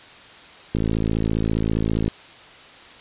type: click train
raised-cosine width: 3 ms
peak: -9 dBFS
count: 74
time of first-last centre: 0.75-2.08 s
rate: 54.9 Hz
effects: white hiss -44 dBFS RMS until 3 s + resampled to 8000 Hz